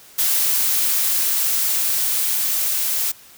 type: noise with level ramp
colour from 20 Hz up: blue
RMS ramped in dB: -18 to -21 dBFS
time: 0.18-3.12 s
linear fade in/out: 10 ms
effects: white hiss -46 dBFS RMS until 3.37 s